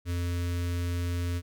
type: tone with notch filter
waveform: square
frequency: 87.31 Hz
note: F2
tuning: in tune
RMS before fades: -30 dBFS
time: 0.05-1.42 s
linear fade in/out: 50 ms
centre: 790 Hz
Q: 0.97
effects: none